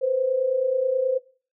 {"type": "tone pair together", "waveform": "sine", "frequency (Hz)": [493.9, 523.3], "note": ["B4", "C5"], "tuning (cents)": [0, 0], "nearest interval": "minor second", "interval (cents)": 100, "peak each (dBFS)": [-26, -21], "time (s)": [0.01, 1.19], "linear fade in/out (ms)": 20, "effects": ["noise-tail reverb RT60 0.4 s tail -22 dB re dry"]}